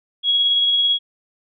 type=tone with tremolo; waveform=sine; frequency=3322 Hz; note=G#7; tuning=in tune; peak=-13 dBFS; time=0.23-0.99 s; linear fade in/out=50 ms; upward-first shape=sine; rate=18 Hz; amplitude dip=25%; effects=none